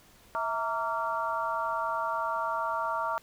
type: harmonic tone with a mistuned harmonic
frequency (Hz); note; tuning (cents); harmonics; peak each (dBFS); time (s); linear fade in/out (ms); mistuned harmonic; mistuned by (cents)
230.4; A#3; -20; 3 / 4 / 5 / 6; -35 / -32 / -33 / -35; 0.35-3.18; 0; 3; -100
effects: pink hiss -58 dBFS RMS until 3.22 s